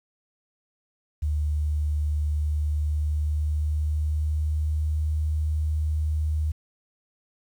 sine tone with pitch glide, 75.1 to 76.99 Hz, D2 to D#2, +39 to -18 cents, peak -22 dBFS, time 1.22-6.52 s, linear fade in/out 10 ms, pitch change +43 cents, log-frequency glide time 2.61-5.14 s, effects 9-bit

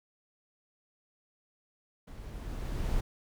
brown noise with level ramp, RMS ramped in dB -45 to -30 dBFS, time 2.07-3.01 s, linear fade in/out 10 ms, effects none

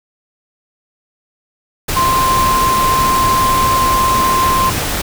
sine tone in noise, 1046.5 Hz, C6, in tune, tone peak -11 dBFS, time 1.96-4.7 s, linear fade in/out 10 ms, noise pink, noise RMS -18 dBFS, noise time 1.88-5.02 s, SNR +4 dB, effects none

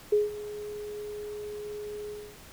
sine tone with ADSR envelope, 418 Hz, G#4, 11 cents sharp, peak -18 dBFS, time 0.12-2.37 s, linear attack 8 ms, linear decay 170 ms, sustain -17 dB, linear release 280 ms, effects pink hiss -50 dBFS RMS until 2.52 s

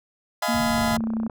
30% pulse chord, F half-diminished seventh, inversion third, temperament just, 628.6 / 698.5 / 838.1 / 1005.8 Hz, Eb5 / F5 / Ab5 / Cb6, +18 / 0 / +16 / +31 cents, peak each -26 / -25 / -27 / -26 dBFS, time 0.42-0.97 s, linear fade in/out 5 ms
sine tone with pitch glide, 233.1 to 223.6 Hz, A#3 to A3, 0 to +28 cents, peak -23 dBFS, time 0.48-1.28 s, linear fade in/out 10 ms, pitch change -72 cents, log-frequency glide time 0.59-1.06 s
white low-pass noise, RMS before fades -33 dBFS, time 0.53-1 s, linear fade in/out 5 ms, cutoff 170 Hz, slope 48 dB/octave
click train, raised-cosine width 1 ms, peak -22 dBFS, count 17, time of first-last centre 0.78-1.298 s, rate 30.9 Hz
effects none

